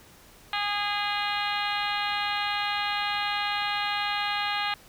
harmonic tone, 410.6 Hz, G#4, 20 cents flat, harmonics 2 / 3 / 4 / 5 / 6 / 7 / 8 / 9 / 10, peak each -31 / -33 / -34 / -35 / -36 / -36 / -37 / -38 / -38 dBFS, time 0.53-4.74 s, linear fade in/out 2 ms, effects pink hiss -53 dBFS RMS until 4.88 s

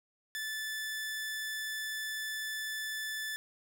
sawtooth tone, 1748 Hz, A6, 12 cents flat, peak -32 dBFS, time 0.35-3.36 s, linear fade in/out 0 ms, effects none

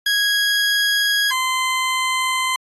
20% pulse tone pair in turn, 1654 / 1033.6 Hz, G#6 / C6, -8 / -21 cents, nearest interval minor sixth, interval 813 cents, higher first, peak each -11 / -13 dBFS, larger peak first, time 0.06-1.31 / 1.31-2.56 s, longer neither, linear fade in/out 5 ms, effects AAC 32 kbps

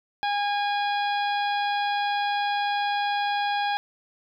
harmonic tone with a mistuned harmonic, 817 Hz, G#5, 29 cents flat, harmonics 1 / 2 / 3 / 4 / 5 / 6, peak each -24 / -31 / -36 / -35 / -40 / -43 dBFS, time 0.23-3.77 s, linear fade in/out 0 ms, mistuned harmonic 4, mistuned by +39 cents, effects 10-bit

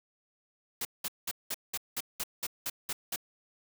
white noise bursts, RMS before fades -34 dBFS, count 11, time 0.81-3.161 s, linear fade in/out 5 ms, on 41 ms, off 190 ms, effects none

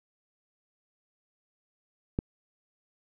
click, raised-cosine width 3 ms, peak -14 dBFS, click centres 2.189 s, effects none

